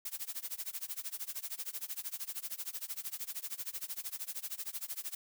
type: noise with tremolo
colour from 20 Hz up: blue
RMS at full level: -38 dBFS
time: 0.05-5.15 s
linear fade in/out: 5 ms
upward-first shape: sine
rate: 13 Hz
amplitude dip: 95%
effects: none